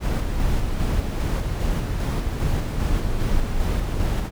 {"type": "noise with tremolo", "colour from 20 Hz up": "brown", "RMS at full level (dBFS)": -21, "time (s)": [0, 4.31], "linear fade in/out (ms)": 50, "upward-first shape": "square", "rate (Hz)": 2.5, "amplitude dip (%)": 30, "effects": []}